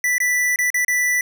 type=tone with dropouts; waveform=square; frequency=1975.5 Hz; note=B6; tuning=in tune; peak=-17 dBFS; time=0.04-1.21 s; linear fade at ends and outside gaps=2 ms; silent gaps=0.182-0.202 / 0.56-0.588 / 0.703-0.743 / 0.848-0.881 s; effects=none